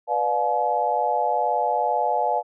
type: chord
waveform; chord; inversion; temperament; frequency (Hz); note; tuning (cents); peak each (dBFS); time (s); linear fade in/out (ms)
sine; B diminished seventh; none; just; 493.9 / 592.7 / 711.2 / 853.4; B4 / D5 / F5 / Ab5; 0 / +16 / +31 / +47; -28 / -27 / -24 / -23; 0.07-2.43; 50
effects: none